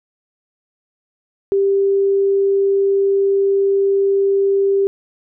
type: tone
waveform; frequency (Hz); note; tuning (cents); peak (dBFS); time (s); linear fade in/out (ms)
sine; 394.2; G4; +10; -12; 1.52-4.87; 0
effects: none